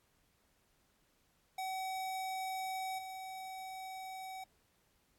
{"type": "tone with level steps", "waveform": "square", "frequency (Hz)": 757, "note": "F#5", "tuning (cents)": 39, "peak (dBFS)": [-38, -44], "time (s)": [1.58, 4.44], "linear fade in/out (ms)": 5, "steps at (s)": 2.98, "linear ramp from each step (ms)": 10, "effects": ["pink hiss -74 dBFS RMS until 5.18 s", "AAC 64 kbps"]}